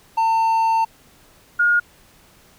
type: tone pair in turn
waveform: triangle / sine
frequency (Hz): 900 / 1428.7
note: A5 / F6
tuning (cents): +39 / +39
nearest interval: minor sixth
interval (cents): 800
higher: second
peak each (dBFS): -13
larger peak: neither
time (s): 0.17-0.85 / 1.59-1.8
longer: first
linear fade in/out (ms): 10
effects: pink hiss -52 dBFS RMS until 2.58 s